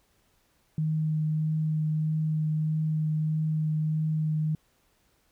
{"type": "tone with vibrato", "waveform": "sine", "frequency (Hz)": 155.56, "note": "D#3", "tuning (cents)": 0, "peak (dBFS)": -24, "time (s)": [0.78, 4.55], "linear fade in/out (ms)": 2, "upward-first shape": "triangle", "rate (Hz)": 1.6, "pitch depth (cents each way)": 12, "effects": ["pink hiss -68 dBFS RMS until 5.31 s"]}